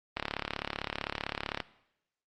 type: click train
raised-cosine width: 0.3 ms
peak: -15 dBFS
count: 52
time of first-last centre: 0.17-1.603 s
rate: 35.6 Hz
effects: noise-tail reverb RT60 0.8 s tail -17 dB re dry + Opus 24 kbps